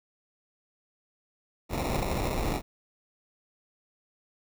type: noise with sample-and-hold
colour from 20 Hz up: pink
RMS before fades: -29 dBFS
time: 1.69-2.62 s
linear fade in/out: 50 ms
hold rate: 1575 Hz
effects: none